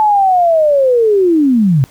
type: linear sweep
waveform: sine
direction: down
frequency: 872 to 123.47 Hz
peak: -7 dBFS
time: 0-1.84 s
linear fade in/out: 0 ms
effects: pink hiss -45 dBFS RMS until 1.9 s